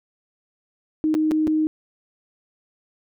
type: tone with dropouts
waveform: sine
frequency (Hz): 311.1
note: D#4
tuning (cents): 0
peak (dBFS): -17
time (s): 1.04-1.67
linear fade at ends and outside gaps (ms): 0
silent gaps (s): 1.142-1.15 / 1.311-1.317 / 1.471-1.477
effects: none